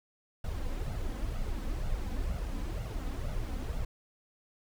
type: noise with flanger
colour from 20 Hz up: brown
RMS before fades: -34 dBFS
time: 0.44-3.85 s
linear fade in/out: 5 ms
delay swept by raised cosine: 1.4 to 4 ms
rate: 2.1 Hz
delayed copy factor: +0.6
effects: none